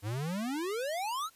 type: exponential sweep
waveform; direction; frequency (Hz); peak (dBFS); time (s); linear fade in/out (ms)
square; up; 97.3 to 1382; -33; 0.02-1.3; 50
effects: white hiss -62 dBFS RMS until 1.35 s + resampled to 32000 Hz